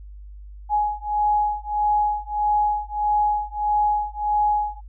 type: beating tone pair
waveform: sine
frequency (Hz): 836 / 837.6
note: G#5 / G#5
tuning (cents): +11 / +15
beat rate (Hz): 1.6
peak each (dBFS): -22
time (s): 0.69-4.81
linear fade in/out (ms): 50
effects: noise-tail reverb RT60 0.1 s tail -22 dB re dry + added 50 Hz sine -37 dBFS peak until 4.88 s